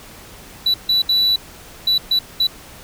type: tone bursts at uneven times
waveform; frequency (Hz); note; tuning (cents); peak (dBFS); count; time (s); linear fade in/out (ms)
sine; 3951; B7; 0; -10; 6; 0.66-0.74 / 0.89-1.02 / 1.09-1.36 / 1.87-1.98 / 2.11-2.19 / 2.4-2.47; 5
effects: tanh soft clip ceiling -12 dBFS + pink hiss -40 dBFS RMS until 2.83 s